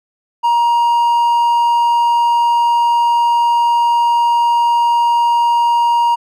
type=tone; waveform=triangle; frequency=944 Hz; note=A#5; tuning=22 cents sharp; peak=-8 dBFS; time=0.43-6.16 s; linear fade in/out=20 ms; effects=none